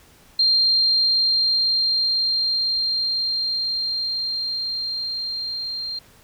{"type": "tone with level ramp", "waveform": "sine", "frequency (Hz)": 4186, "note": "C8", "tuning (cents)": 0, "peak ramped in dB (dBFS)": [-14, -26], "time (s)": [0.39, 5.99], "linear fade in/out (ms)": 5, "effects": ["pink hiss -52 dBFS RMS until 6.23 s"]}